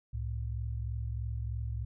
sine tone pair together, 66.93 / 110.1 Hz, C2 / A2, +40 / +2 cents, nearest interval major sixth, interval 862 cents, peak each -35 / -36 dBFS, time 0.13-1.85 s, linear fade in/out 10 ms, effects none

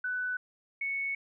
sine tone pair in turn, 1495 / 2213 Hz, F#6 / C#7, +17 / -3 cents, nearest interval perfect fifth, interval 680 cents, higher second, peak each -30 / -30 dBFS, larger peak neither, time 0.04-0.37 / 0.81-1.15 s, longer second, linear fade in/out 5 ms, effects none

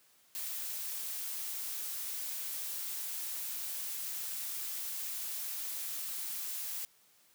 blue noise, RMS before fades -39 dBFS, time 0.35-6.85 s, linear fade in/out 0 ms, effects white hiss -66 dBFS RMS until 7.34 s + high-pass 100 Hz 12 dB/octave

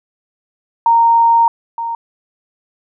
sine tone pair in turn, 926 / 926 Hz, A#5 / A#5, -12 / -12 cents, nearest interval unison, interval 0 cents, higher neither, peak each -7 / -18 dBFS, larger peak first, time 0.86-1.48 / 1.78-1.95 s, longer first, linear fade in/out 2 ms, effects none

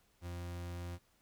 40% pulse tone, 87.31 Hz, F2, in tune, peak -40 dBFS, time 0.21-0.99 s, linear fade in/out 50 ms, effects pink hiss -72 dBFS RMS until 1.21 s

